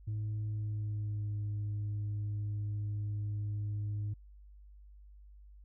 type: tone with pitch glide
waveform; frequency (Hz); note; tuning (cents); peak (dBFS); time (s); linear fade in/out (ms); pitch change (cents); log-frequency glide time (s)
sine; 106.6 to 103.92; G#2 to G#2; +46 to +2; -31; 0.07-4.14; 10; -44; 0.47-1.35
effects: tanh soft clip ceiling -32 dBFS + added 50 Hz sine -52 dBFS peak until 5.64 s